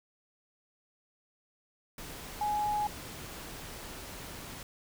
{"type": "tone in noise", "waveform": "sine", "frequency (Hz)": 837, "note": "G#5", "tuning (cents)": 13, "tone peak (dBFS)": -28, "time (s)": [2.41, 2.87], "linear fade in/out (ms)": 2, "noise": "pink", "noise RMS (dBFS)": -44, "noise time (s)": [1.98, 4.63], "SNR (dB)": 13, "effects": []}